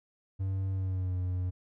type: tone with pitch glide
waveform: triangle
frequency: 95.9 to 90.99 Hz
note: G2 to F#2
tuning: -37 to -28 cents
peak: -27 dBFS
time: 0.39-1.51 s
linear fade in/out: 20 ms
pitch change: -91 cents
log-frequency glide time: 0.71-1.16 s
effects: none